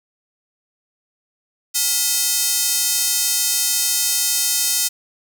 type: tone with high-pass filter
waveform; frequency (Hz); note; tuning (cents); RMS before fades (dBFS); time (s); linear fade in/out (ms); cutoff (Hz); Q
square; 283.4; C#4; +38; -19; 1.74-4.89; 20; 6200; 0.93
effects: none